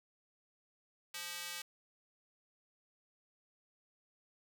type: tone with high-pass filter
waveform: square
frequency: 174.61 Hz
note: F3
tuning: in tune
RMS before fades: -44 dBFS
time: 1.14-1.62 s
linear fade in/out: 5 ms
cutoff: 2300 Hz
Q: 0.73
effects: none